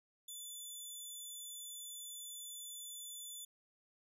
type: tone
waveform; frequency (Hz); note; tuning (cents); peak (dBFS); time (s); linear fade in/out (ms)
10% pulse; 3490; A7; -15; -38; 0.28-3.45; 5
effects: resampled to 32000 Hz